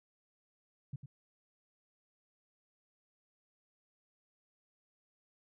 sine tone with echo, 136.6 Hz, C#3, 25 cents flat, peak -37 dBFS, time 0.93-0.96 s, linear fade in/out 5 ms, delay 100 ms, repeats 1, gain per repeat -8 dB, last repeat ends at 1.06 s, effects none

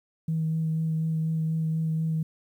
sine tone with vibrato, 160 Hz, D#3, 49 cents sharp, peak -23 dBFS, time 0.28-2.23 s, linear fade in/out 5 ms, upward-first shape sine, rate 4.1 Hz, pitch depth 13 cents each way, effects tanh soft clip ceiling -19 dBFS + 10-bit

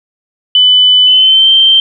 sine tone with pitch glide, 3000 to 3133 Hz, F#7 to G7, +23 to -2 cents, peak -3 dBFS, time 0.55-1.8 s, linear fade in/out 2 ms, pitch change +75 cents, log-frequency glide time 1.05-1.5 s, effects none

